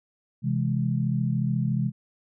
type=chord; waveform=sine; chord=C augmented; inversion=none; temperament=equal; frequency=130.81 / 164.81 / 207.7 Hz; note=C3 / E3 / G#3; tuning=0 / 0 / 0 cents; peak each=-25 / -28 / -28 dBFS; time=0.42-1.92 s; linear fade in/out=50 ms; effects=none